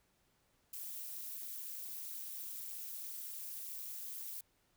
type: noise with amplitude modulation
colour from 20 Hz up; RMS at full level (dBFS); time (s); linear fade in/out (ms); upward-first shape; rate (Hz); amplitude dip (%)
violet; -41; 0.73-4.41; 5; sine; 240; 100
effects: pink hiss -75 dBFS RMS until 4.76 s